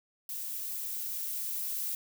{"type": "noise with level ramp", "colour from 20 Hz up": "violet", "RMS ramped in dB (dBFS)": [-38, -34], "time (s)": [0.29, 1.95], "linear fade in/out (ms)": 2, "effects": []}